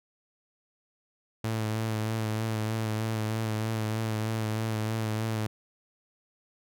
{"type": "tone with vibrato", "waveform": "sawtooth", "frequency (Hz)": 110, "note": "A2", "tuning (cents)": 0, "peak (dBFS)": -24, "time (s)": [1.44, 5.47], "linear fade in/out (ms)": 5, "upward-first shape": "sine", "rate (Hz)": 3.2, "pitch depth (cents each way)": 29, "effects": []}